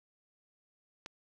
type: click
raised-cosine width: 0.2 ms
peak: -25 dBFS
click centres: 1.061 s
effects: none